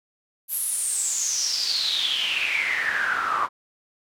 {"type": "noise with band-pass filter sweep", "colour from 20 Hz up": "pink", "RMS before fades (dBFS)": -25, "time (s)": [0.48, 3.49], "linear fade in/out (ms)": 50, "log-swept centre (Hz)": [12000, 1100], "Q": 9.2, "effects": []}